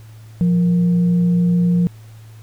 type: tone with frequency modulation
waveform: sine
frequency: 174.61 Hz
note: F3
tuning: in tune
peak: -12 dBFS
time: 0.41-1.87 s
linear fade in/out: 0 ms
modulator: 292 Hz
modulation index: 0.21
effects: added 110 Hz sine -37 dBFS peak until 2.42 s + pink hiss -51 dBFS RMS until 2.42 s